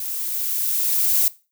violet noise with level ramp, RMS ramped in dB -28 to -17 dBFS, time 0-1.28 s, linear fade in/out 2 ms, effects noise-tail reverb RT60 0.3 s tail -19 dB re dry

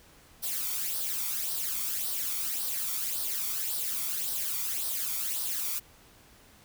blue noise with flanger, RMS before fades -32 dBFS, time 0.42-5.8 s, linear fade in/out 20 ms, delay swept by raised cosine 0.21 to 0.9 ms, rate 1.8 Hz, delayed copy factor +0.6, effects pink hiss -57 dBFS RMS until 6.64 s

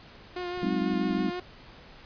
sawtooth tone with vibrato, 356.7 Hz, F4, 37 cents sharp, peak -28 dBFS, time 0.36-1.4 s, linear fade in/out 5 ms, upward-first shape triangle, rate 6.1 Hz, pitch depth 27 cents each way
clicks, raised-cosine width 5 ms, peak -35 dBFS, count 8, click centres 0.576 / 0.622 / 0.665 / 0.731 / 0.817 / 0.934 / 1.106 / 1.184 s
sine chord, Ab dominant seventh, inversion third, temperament just, 186.89 / 207.7 / 259.6 / 311.5 Hz, Gb3 / Ab3 / C4 / Eb4, +18 / 0 / -13 / +2 cents, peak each -31 dBFS, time 0.63-1.3 s, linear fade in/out 2 ms
effects pink hiss -50 dBFS RMS until 2.05 s + resampled to 11025 Hz

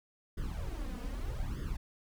brown noise with flanger, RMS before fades -37 dBFS, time 0.37-1.77 s, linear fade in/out 10 ms, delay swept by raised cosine 0.6 to 4.1 ms, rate 0.81 Hz, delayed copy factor +0.95, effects none

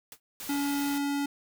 white noise with exponential decay, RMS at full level -40 dBFS, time 0.12-0.2 s, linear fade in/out 2 ms, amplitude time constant 17 ms
white noise, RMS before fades -40 dBFS, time 0.4-0.98 s, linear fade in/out 0 ms
square tone, 283.5 Hz, C#4, 39 cents sharp, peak -28 dBFS, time 0.49-1.26 s, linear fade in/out 5 ms
effects none

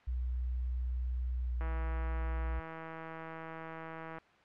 sine tone with pitch glide, 61.9 to 59.65 Hz, B1 to A#1, +5 to +41 cents, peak -32 dBFS, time 0.07-2.6 s, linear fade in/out 10 ms, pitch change -64 cents, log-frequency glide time 1.42-1.64 s
click train, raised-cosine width 0.5 ms, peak -29 dBFS, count 418, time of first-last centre 1.61-4.184 s, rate 162 Hz
effects white hiss -62 dBFS RMS until 4.44 s + low-pass 2000 Hz 12 dB/octave

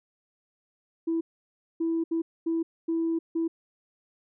sine tone bursts at uneven times, 329.4 Hz, E4, 1 cent flat, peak -23 dBFS, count 6, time 1.07-1.21 / 1.8-2.04 / 2.11-2.22 / 2.46-2.63 / 2.88-3.19 / 3.35-3.48 s, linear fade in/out 10 ms, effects tanh soft clip ceiling -20 dBFS

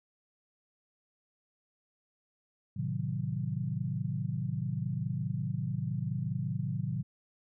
sine chord, A diminished seventh, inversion none, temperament equal, 110 / 130.81 / 155.56 / 185 Hz, A2 / C3 / Eb3 / Gb3, 0 / 0 / 0 / 0 cents, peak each -37 / -35 / -36 / -38 dBFS, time 2.76-7.03 s, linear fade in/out 10 ms, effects none

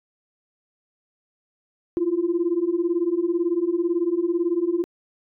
sine beating tone pair, 332.6 / 350.6 Hz, E4 / F4, +16 / +7 cents, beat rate 18 Hz, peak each -23 / -21 dBFS, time 1.97-4.84 s, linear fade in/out 0 ms, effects tanh soft clip ceiling -13 dBFS

